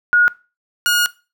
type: tone pair in turn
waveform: sine / sawtooth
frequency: 1444 / 1436.9 Hz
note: F#6 / F6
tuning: -43 / +49 cents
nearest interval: unison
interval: 8 cents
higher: first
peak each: -9 dBFS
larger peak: neither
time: 0.13-0.28 / 0.86-1.06 s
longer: second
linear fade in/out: 0 ms
effects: noise-tail reverb RT60 0.3 s tail -20 dB re dry